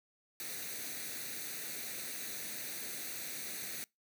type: noise with comb filter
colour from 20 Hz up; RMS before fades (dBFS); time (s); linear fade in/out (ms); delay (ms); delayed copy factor
white; -42; 0.4-3.84; 0; 0.48; +0.65
effects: noise-tail reverb RT60 0.2 s tail -25 dB re dry + high-pass 150 Hz 12 dB/octave